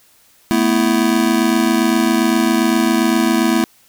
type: chord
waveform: square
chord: A suspended second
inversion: none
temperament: just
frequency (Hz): 220 / 247.5 / 330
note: A3 / B3 / E4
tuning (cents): 0 / +4 / +2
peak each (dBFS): -18 / -18 / -17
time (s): 0.51-3.64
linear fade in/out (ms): 0
effects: white hiss -52 dBFS RMS until 3.88 s